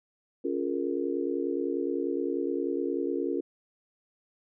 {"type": "chord", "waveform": "sine", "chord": "Bb minor seventh", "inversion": "first", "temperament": "just", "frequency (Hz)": [279.7, 349.6, 419.5, 466.2], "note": ["Db4", "F4", "Ab4", "Bb4"], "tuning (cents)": [16, 2, 17, 0], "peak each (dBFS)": [-32, -31, -35, -34], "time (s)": [0.44, 3.41], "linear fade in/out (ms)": 10, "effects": []}